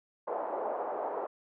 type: band-pass noise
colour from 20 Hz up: pink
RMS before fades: -35 dBFS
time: 0.27-1.27 s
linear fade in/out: 10 ms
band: 460 to 920 Hz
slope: 24 dB/octave
effects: none